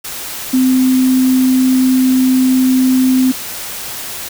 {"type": "tone in noise", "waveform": "sine", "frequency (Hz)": 258, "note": "C4", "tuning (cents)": -24, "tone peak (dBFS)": -8, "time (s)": [0.53, 3.32], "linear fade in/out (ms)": 10, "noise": "white", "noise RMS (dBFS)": -25, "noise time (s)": [0.04, 4.29], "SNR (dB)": 14, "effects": []}